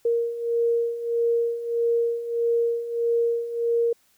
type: beating tone pair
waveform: sine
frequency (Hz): 466.2 / 467.8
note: A#4 / A#4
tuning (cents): 0 / +6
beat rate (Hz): 1.6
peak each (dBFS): -27 / -22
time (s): 0.05-3.93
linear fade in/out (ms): 5
effects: white hiss -63 dBFS RMS until 4.17 s